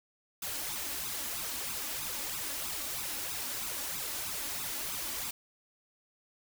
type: noise with flanger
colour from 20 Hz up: white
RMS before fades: -37 dBFS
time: 0.42-5.31 s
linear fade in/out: 5 ms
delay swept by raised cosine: 0.79 to 3.59 ms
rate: 3.1 Hz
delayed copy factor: +0.75
effects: none